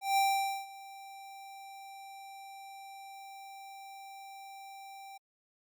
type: tone with ADSR envelope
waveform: square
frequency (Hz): 784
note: G5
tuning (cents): 0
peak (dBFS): -25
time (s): 0.01-5.18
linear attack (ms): 160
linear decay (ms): 490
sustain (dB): -22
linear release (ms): 11
effects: Opus 48 kbps